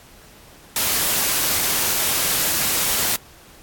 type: noise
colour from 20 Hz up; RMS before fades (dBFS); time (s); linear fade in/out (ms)
white; -20; 0.76-3.16; 2
effects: pink hiss -47 dBFS RMS until 3.62 s + AAC 64 kbps